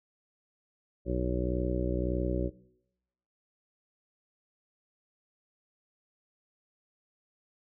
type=harmonic tone; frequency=61.74 Hz; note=B1; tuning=in tune; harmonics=1 / 2 / 3 / 4 / 5 / 6 / 7 / 8 / 9; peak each=-32 / -37 / -36 / -43 / -36 / -35 / -44 / -43 / -37 dBFS; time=1.05-2.51 s; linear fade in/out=50 ms; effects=noise-tail reverb RT60 0.9 s tail -21 dB re dry